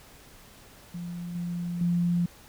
sine tone with level steps, 173.8 Hz, F3, 8 cents flat, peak -33 / -29 / -22 dBFS, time 0.94-2.26 s, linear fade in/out 5 ms, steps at 1.35 / 1.81 s, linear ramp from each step 2 ms, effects pink hiss -52 dBFS RMS until 2.48 s

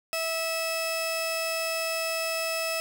sawtooth tone pair together, 651.5 / 2606 Hz, E5 / E7, -20 / -20 cents, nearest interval 2 octaves, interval 2400 cents, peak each -26 dBFS, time 0.13-2.8 s, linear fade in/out 0 ms, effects none

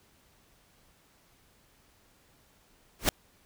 pink noise with exponential growth, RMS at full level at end -19 dBFS, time 2.99-3.09 s, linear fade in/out 1 ms, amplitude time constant 21 ms, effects pink hiss -64 dBFS RMS until 3.45 s

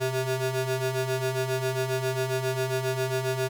25% pulse ring-modulated tone, 260.6 Hz, C4, 7 cents flat, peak -19 dBFS, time 0-3.49 s, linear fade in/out 20 ms, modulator 134 Hz, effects none

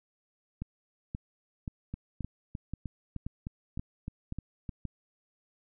two click trains, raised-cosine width 5 ms, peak -24 / -23 dBFS, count 10 / 9, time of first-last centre 1.94-4.692 / 0.62-4.853 s, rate 3.27 / 1.89 Hz, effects none

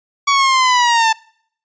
sawtooth linear sweep, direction down, 1133 to 880 Hz, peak -7 dBFS, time 0.27-1.13 s, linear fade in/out 10 ms, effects noise-tail reverb RT60 0.6 s tail -25 dB re dry + resampled to 16000 Hz

